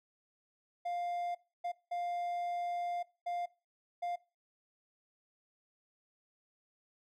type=tone bursts at uneven times; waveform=triangle; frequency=701 Hz; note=F5; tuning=6 cents sharp; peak=-32 dBFS; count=5; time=0.85-1.35 / 1.64-1.72 / 1.91-3.03 / 3.26-3.46 / 4.02-4.16 s; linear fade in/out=10 ms; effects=noise-tail reverb RT60 0.3 s tail -21 dB re dry